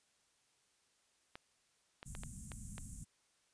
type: clicks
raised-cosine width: 0.3 ms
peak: -31 dBFS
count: 6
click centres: 1.355 / 2.029 / 2.151 / 2.235 / 2.518 / 2.781 s
type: band-stop noise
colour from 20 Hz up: pink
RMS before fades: -48 dBFS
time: 2.05-3.05 s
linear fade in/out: 20 ms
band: 230 to 6900 Hz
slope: 48 dB/octave
effects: white hiss -75 dBFS RMS until 3.53 s + resampled to 22050 Hz